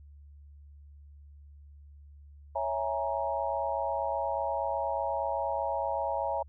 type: chord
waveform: sine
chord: A# half-diminished seventh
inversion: first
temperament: equal with one note detuned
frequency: 554.4 / 659.3 / 830.6 / 938.8 Hz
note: C#5 / E5 / G#5 / A#5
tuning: 0 / 0 / 0 / +12 cents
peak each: -34 dBFS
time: 2.55-6.43 s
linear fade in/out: 10 ms
effects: added 72 Hz sine -49 dBFS peak until 6.48 s